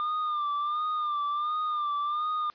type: tone with vibrato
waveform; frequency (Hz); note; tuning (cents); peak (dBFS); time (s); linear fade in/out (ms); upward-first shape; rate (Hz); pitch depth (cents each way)
triangle; 1200; D6; +37; -25; 0-2.5; 0; sine; 1.4; 55
effects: white hiss -59 dBFS RMS until 2.54 s + resampled to 11025 Hz